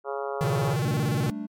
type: harmonic tone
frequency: 138.8 Hz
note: C#3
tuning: 3 cents sharp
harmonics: 3 / 4 / 5 / 6 / 7 / 8 / 9 / 10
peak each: -32 / -34 / -36 / -38 / -39 / -40 / -41 / -42 dBFS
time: 0.04-0.77 s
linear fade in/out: 50 ms
type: tone with vibrato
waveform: square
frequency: 136.7 Hz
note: C#3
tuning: 24 cents flat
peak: -24 dBFS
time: 0.41-1.3 s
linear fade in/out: 0 ms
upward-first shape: square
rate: 17 Hz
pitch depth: 240 cents each way
type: chord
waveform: triangle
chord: G suspended second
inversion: none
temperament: equal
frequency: 196 / 220 / 293.7 Hz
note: G3 / A3 / D4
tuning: 0 / 0 / 0 cents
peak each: -36 / -31 / -33 dBFS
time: 0.83-1.47 s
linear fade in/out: 20 ms
effects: MP3 96 kbps